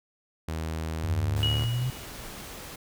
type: tone with pitch glide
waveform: sawtooth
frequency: 80 to 73.36 Hz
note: D#2 to D2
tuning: +49 to -1 cents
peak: -26 dBFS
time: 0.48-1.65 s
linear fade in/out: 5 ms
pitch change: -150 cents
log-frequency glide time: 1.03-1.33 s
type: exponential sweep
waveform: sine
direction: up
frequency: 87.31 to 129.3 Hz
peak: -25 dBFS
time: 1.04-1.9 s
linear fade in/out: 0 ms
type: noise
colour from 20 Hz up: pink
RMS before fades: -41 dBFS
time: 1.36-2.76 s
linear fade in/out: 5 ms
type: tone with exponential decay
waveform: sine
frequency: 2907 Hz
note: F#7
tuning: 31 cents flat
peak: -23 dBFS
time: 1.43-2.17 s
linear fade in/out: 0 ms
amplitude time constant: 160 ms
effects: none